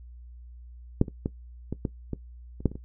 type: clicks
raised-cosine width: 3 ms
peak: -6 / -23 / -14 / -17 / -14 / -17 / -28 / -8 / -26 / -25 dBFS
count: 10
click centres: 1.014 / 1.082 / 1.259 / 1.726 / 1.852 / 2.133 / 2.605 / 2.657 / 2.716 / 2.755 s
effects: noise-tail reverb RT60 0.1 s tail -17 dB re dry + added 60 Hz sine -43 dBFS peak until 2.84 s